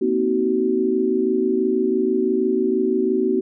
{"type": "chord", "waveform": "sine", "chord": "C half-diminished seventh", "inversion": "third", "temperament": "just", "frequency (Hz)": [235.5, 261.6, 314, 376.7], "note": ["Bb3", "C4", "Eb4", "Gb4"], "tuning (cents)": [18, 0, 16, 31], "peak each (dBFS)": [-24, -24, -25, -19], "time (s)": [0.01, 3.41], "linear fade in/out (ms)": 10, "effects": []}